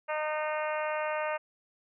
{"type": "harmonic tone", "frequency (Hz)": 306.3, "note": "D#4", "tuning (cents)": -27, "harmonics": [2, 3, 4, 5, 6, 7, 8, 9], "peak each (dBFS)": [-32, -36, -38, -40, -42, -43, -44, -45], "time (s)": [0.08, 1.38], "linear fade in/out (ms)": 20, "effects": []}